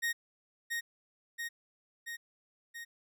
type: tone with echo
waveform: 40% pulse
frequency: 1864.7 Hz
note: A#6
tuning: in tune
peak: -29 dBFS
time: 0.02-0.13 s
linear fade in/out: 20 ms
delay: 680 ms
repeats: 4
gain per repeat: -3 dB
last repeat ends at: 2.85 s
effects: none